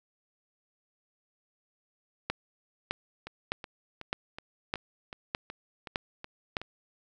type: two click trains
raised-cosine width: 0.3 ms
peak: -24 / -13 dBFS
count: 10 / 8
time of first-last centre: 3.27-6.616 / 2.3-6.568 s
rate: 2.69 / 1.64 Hz
effects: none